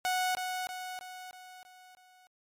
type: tone with echo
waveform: sawtooth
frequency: 737 Hz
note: F#5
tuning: 7 cents flat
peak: -24 dBFS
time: 0.05-0.35 s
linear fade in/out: 0 ms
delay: 320 ms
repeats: 6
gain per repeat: -5 dB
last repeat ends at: 2.27 s
effects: MP3 64 kbps

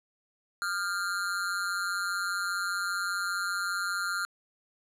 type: tone with amplitude modulation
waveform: square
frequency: 1396.9 Hz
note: F6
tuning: in tune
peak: -26 dBFS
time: 0.62-4.25 s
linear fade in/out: 0 ms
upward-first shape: sine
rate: 185 Hz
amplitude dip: 85%
effects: low-pass 12000 Hz 12 dB/octave

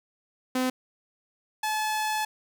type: tone pair in turn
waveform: sawtooth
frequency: 255.9 / 860.7 Hz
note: C4 / A5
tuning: -38 / -38 cents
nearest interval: octave + major sixth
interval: 2100 cents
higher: second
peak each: -20 / -22 dBFS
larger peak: first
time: 0.55-0.7 / 1.63-2.25 s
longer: second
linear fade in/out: 5 ms
effects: 10-bit

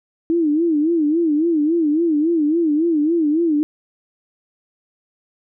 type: tone with vibrato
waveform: sine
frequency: 317 Hz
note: D#4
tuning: 32 cents sharp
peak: -14 dBFS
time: 0.3-3.63 s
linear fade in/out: 0 ms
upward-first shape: sine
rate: 3.6 Hz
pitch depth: 140 cents each way
effects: none

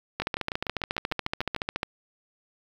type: two click trains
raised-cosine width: 0.3 ms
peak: -11 / -14 dBFS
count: 24 / 10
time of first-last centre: 0.2-1.831 / 0.22-1.563 s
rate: 14.1 / 6.7 Hz
effects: 7-bit

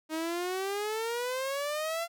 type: exponential sweep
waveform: sawtooth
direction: up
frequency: 311.1 to 688 Hz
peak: -27 dBFS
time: 0.09-2.08 s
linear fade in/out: 50 ms
effects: none

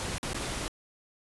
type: noise with dropouts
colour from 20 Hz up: pink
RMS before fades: -34 dBFS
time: 0-0.68 s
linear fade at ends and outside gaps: 0 ms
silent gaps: 0.182-0.23 / 0.333-0.345 s
effects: resampled to 24000 Hz

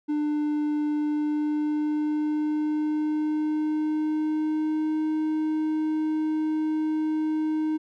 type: tone with pitch glide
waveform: triangle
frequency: 298.5 to 310.8 Hz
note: D4 to D#4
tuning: +28 to -2 cents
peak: -21 dBFS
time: 0.08-7.78 s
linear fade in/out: 20 ms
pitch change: +70 cents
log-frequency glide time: 0.94-5.04 s
effects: none

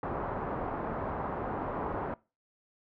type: low-pass noise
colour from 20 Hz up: white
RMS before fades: -35 dBFS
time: 0.03-2.14 s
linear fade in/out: 2 ms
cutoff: 1100 Hz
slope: 24 dB/octave
effects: noise-tail reverb RT60 0.3 s tail -22 dB re dry

